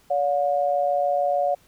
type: tone pair together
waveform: sine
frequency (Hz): 571 / 717.5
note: D5 / F5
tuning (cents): -49 / +47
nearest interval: major third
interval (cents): 396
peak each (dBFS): -22 / -22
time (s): 0.1-1.55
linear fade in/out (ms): 10
effects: pink hiss -58 dBFS RMS until 1.67 s